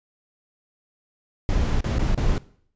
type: noise with dropouts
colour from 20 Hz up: brown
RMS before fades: -21 dBFS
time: 1.49-2.38 s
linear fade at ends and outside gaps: 1 ms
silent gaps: 1.807-1.842 / 1.984-1.993 / 2.147-2.176 s
effects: noise-tail reverb RT60 0.6 s tail -20 dB re dry + resampled to 16000 Hz